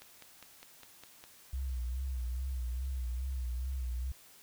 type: click train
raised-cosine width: 0.2 ms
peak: -32 dBFS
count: 7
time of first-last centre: 0.02-1.24 s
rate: 4.92 Hz
type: tone with vibrato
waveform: sine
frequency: 63.3 Hz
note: B1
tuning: 43 cents sharp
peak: -33 dBFS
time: 1.53-4.12 s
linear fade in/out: 5 ms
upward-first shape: sine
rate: 2.4 Hz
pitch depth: 84 cents each way
effects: white hiss -58 dBFS RMS until 4.42 s